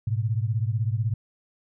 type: beating tone pair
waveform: sine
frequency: 106.6 / 122.6 Hz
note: G#2 / B2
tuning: +46 / -12 cents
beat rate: 16 Hz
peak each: -24 / -27 dBFS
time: 0.07-1.14 s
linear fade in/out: 5 ms
effects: none